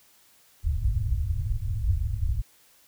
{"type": "low-pass noise", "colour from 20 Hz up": "white", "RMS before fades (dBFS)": -26, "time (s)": [0.63, 2.42], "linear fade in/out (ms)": 20, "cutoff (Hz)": 110, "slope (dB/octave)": 48, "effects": ["white hiss -59 dBFS RMS until 2.87 s"]}